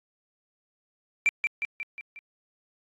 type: tone with echo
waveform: sine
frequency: 2349 Hz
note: D7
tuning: in tune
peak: -16 dBFS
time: 1.26-1.29 s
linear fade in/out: 0 ms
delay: 180 ms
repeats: 5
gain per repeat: -5 dB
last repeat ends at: 2.19 s
effects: tanh soft clip ceiling -17 dBFS + AAC 32 kbps